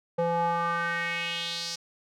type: tone with band-pass filter sweep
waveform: square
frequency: 169.9 Hz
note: F3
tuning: 47 cents flat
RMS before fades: -29 dBFS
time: 0.18-1.76 s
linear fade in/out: 10 ms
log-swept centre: 590 to 5400 Hz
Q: 3.4
effects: none